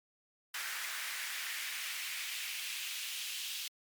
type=noise with high-pass filter sweep; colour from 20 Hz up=pink; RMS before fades=-40 dBFS; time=0.54-3.68 s; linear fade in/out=5 ms; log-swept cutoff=1600 to 3200 Hz; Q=2; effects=MP3 96 kbps